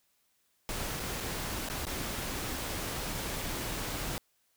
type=noise with dropouts; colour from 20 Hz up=pink; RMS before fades=-36 dBFS; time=0.69-4.18 s; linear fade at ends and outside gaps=0 ms; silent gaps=0.997-1.001 / 1.202-1.206 / 1.687-1.699 / 1.852-1.868 s; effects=white hiss -73 dBFS RMS until 4.56 s